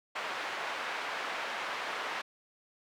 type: band-pass noise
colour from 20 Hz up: pink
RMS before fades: -37 dBFS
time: 0.15-2.22 s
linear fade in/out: 10 ms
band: 810 to 2500 Hz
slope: 12 dB/octave
effects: none